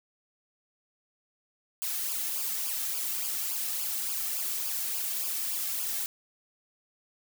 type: noise with flanger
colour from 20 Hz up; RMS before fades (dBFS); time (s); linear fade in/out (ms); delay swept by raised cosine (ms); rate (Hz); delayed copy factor
blue; -32; 1.82-6.06; 0; 0.5 to 2.1; 3.5; -0.75
effects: none